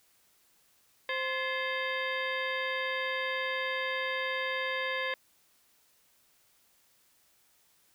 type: harmonic tone with a mistuned harmonic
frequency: 523.3 Hz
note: C5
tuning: in tune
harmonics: 1 / 2 / 3 / 4 / 5 / 6 / 7 / 9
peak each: -36 / -38 / -36 / -36 / -43 / -43 / -42 / -52 dBFS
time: 1.09-5.14 s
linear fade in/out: 2 ms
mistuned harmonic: 3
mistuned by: +150 cents
effects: white hiss -67 dBFS RMS until 7.94 s